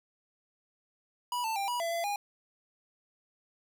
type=tone with pitch steps; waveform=square; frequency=977 / 889 / 793 / 971 / 672 / 678 / 816 Hz; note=B5 / A5 / G5 / B5 / E5 / E5 / G#5; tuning=-19 / +18 / +20 / -30 / +33 / +49 / -31 cents; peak=-31 dBFS; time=1.32-2.16 s; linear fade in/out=2 ms; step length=120 ms; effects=none